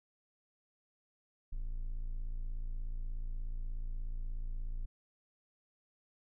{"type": "tone", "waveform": "triangle", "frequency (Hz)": 28.33, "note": "A#0", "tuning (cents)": -49, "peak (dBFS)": -33, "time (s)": [1.52, 4.86], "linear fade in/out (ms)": 10, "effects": []}